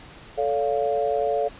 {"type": "chord", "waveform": "sine", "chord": "A augmented", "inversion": "none", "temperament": "equal with one note detuned", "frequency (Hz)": [440, 568, 698.5], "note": ["A4", "C#5", "E#5"], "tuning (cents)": [0, 42, 0], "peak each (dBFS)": -25, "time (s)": [0.37, 1.49], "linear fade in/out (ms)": 20, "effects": ["pink hiss -45 dBFS RMS until 1.59 s", "resampled to 8000 Hz"]}